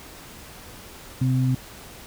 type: tone pair together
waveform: sine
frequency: 129 / 258 Hz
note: C3 / C4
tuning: -24 / -24 cents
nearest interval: octave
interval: 1200 cents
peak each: -19 / -25 dBFS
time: 1.21-1.55 s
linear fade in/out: 5 ms
effects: pink hiss -43 dBFS RMS until 2.06 s